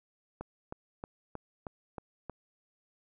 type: click train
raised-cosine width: 1 ms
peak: -25 dBFS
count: 7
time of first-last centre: 0.41-2.297 s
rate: 3.18 Hz
effects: none